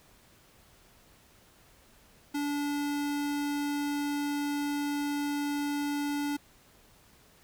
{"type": "tone", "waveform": "square", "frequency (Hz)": 289, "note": "D4", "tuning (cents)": -28, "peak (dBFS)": -30, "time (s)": [2.34, 6.37], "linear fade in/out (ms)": 10, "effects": ["pink hiss -60 dBFS RMS until 7.43 s"]}